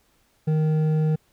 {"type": "tone with hard clipping", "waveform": "sine", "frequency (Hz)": 155.56, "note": "D#3", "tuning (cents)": 0, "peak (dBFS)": -20, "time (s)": [0.47, 1.16], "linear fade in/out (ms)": 10, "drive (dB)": 7, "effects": ["pink hiss -64 dBFS RMS until 1.32 s"]}